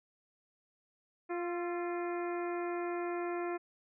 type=harmonic tone with a mistuned harmonic; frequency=349.2 Hz; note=F4; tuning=in tune; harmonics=1 / 2 / 3 / 4 / 5 / 6 / 7; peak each=-35 / -41 / -45 / -47 / -49 / -51 / -52 dBFS; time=1.29-3.58 s; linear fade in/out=20 ms; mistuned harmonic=4; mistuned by=-42 cents; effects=none